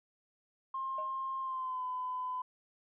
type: tone with pitch glide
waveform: sine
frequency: 1063 to 1009.2 Hz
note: C6 to B5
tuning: +27 to +37 cents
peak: -34 dBFS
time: 0.74-2.42 s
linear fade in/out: 5 ms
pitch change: -90 cents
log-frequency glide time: 1.4-1.84 s
type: tone with exponential decay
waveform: sine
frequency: 622.3 Hz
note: D#5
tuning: in tune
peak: -36 dBFS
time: 0.98-1.17 s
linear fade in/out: 5 ms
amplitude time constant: 40 ms
effects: tanh soft clip ceiling -27 dBFS